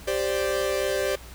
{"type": "chord", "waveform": "45% pulse", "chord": "G suspended fourth", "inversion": "none", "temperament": "equal", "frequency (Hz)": [392, 523.3, 587.3], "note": ["G4", "C5", "D5"], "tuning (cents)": [0, 0, 0], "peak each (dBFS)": -28, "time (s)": [0.07, 1.16], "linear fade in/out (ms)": 10, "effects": ["added 60 Hz sine -43 dBFS peak until 1.34 s", "pink hiss -46 dBFS RMS until 1.34 s"]}